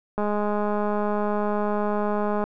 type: click train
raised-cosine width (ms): 1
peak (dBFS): -13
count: 471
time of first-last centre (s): 0.18-2.44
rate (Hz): 208
effects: none